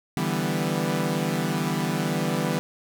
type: chord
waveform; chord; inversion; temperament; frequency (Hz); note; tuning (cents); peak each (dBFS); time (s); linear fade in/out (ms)
sawtooth; E minor seventh; third; equal; 146.83 / 164.81 / 196 / 246.9; D3 / E3 / G3 / B3; 0 / 0 / 0 / 0; -26 / -24 / -25 / -26; 0.17-2.59; 0
effects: none